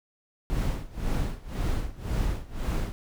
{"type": "noise with tremolo", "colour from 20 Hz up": "brown", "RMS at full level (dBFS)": -25, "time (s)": [0.5, 2.92], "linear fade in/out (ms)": 0, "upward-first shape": "sine", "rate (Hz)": 1.9, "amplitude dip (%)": 90, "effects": []}